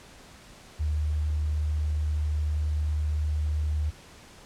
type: tone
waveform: sine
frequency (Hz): 75.8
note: D#2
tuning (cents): -45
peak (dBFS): -24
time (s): 0.79-3.91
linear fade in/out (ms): 20
effects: pink hiss -50 dBFS RMS until 4.45 s + low-pass 9000 Hz 12 dB/octave